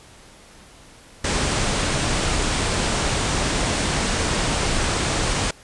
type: low-pass noise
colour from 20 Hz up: pink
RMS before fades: -22 dBFS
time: 1.24-5.51 s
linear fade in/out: 5 ms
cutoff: 9500 Hz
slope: 96 dB/octave
effects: pink hiss -47 dBFS RMS until 5.63 s + resampled to 24000 Hz